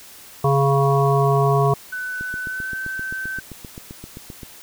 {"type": "harmonic tone", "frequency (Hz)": 138.6, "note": "C#3", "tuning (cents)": 0, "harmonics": [1, 3, 5, 7, 8], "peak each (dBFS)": [-17, -20, -22, -26, -23], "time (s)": [0.44, 1.74], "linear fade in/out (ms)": 5}
{"type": "tone with pitch glide", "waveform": "sine", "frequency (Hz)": [1501, 1543.2], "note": ["F#6", "G6"], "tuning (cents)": [24, -28], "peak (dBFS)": -25, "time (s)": [1.92, 3.4], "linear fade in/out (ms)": 10, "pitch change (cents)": 48, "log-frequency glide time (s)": [2.42, 2.74]}
{"type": "click train", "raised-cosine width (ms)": 3, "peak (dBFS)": -22, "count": 18, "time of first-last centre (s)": [2.21, 4.432], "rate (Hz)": 7.65}
{"effects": ["white hiss -43 dBFS RMS until 4.62 s"]}